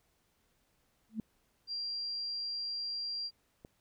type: tone with exponential growth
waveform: sine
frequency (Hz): 220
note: A3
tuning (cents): 0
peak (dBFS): -29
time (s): 1.09-1.2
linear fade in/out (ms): 2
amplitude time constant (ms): 22
type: tone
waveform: sine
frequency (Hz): 4752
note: D8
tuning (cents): +20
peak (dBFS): -35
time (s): 1.67-3.31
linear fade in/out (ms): 50
type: click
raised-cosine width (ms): 2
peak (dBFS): -35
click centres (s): 3.649
effects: pink hiss -74 dBFS RMS until 3.8 s